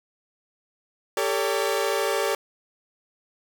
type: tone cluster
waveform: sawtooth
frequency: 398.2 / 451.4 / 569 Hz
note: G4 / A4 / C#5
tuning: +27 / +44 / +45 cents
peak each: -23 dBFS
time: 1.17-2.35 s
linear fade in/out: 2 ms
effects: none